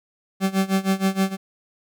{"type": "tone with tremolo", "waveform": "40% pulse", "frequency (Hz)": 192.3, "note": "G3", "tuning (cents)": -33, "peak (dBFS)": -15, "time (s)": [0.4, 1.37], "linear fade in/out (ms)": 50, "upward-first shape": "sine", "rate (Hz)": 6.4, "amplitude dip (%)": 90, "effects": []}